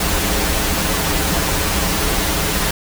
pink noise with comb filter, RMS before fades -18 dBFS, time 0-2.71 s, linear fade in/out 5 ms, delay 8.3 ms, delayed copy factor -0.75, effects none

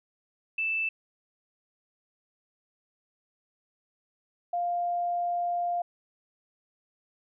sine tone pair in turn, 2643 / 700 Hz, E7 / F5, +4 / +4 cents, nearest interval octave + major seventh, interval 2300 cents, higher first, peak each -26 dBFS, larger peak neither, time 0.58-0.89 / 4.53-5.82 s, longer second, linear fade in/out 5 ms, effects none

